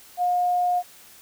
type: tone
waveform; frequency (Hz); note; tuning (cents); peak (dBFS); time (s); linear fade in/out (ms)
sine; 715; F5; +41; -19; 0.17-0.83; 50
effects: white hiss -49 dBFS RMS until 1.21 s